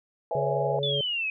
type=chord; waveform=sine; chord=C# minor seventh; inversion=third; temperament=equal with one note detuned; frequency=493.9 / 544.5 / 659.3 / 830.6 Hz; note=B4 / C#5 / E5 / G#5; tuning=0 / -31 / 0 / 0 cents; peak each=-32 / -33 / -30 / -31 dBFS; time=0.31-0.79 s; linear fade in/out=2 ms
type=harmonic tone; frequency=141.6 Hz; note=C#3; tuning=37 cents sharp; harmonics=1 / 3 / 4; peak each=-31 / -31 / -31 dBFS; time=0.35-1.01 s; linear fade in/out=2 ms
type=exponential sweep; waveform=sine; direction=down; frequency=3527 to 2510 Hz; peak=-26 dBFS; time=0.83-1.3 s; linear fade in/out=2 ms
effects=none